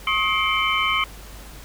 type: tone cluster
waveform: sine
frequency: 1084 / 1264 / 2126 / 2320 / 3054 Hz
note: C#6 / D#6 / C7 / D7 / G7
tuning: -39 / +27 / +27 / -22 / -46 cents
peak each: -25 dBFS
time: 0.07-1.04 s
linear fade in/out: 2 ms
effects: added 50 Hz sine -40 dBFS peak until 1.64 s + pink hiss -43 dBFS RMS until 1.64 s